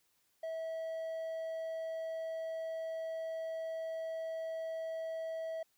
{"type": "tone", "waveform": "triangle", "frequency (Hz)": 649, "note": "E5", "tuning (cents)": -27, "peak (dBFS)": -35, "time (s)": [0.43, 5.63], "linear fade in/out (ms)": 5, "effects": ["white hiss -75 dBFS RMS until 5.77 s"]}